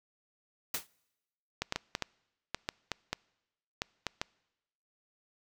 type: noise with exponential decay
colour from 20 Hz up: white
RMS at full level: -29 dBFS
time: 0.74-0.87 s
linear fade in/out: 5 ms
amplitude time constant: 28 ms
type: clicks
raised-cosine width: 0.2 ms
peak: -14 dBFS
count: 12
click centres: 1.62 / 1.724 / 1.76 / 1.951 / 2.023 / 2.546 / 2.689 / 2.917 / 3.13 / 3.819 / 4.067 / 4.215 s
effects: noise-tail reverb RT60 1.0 s tail -26 dB re dry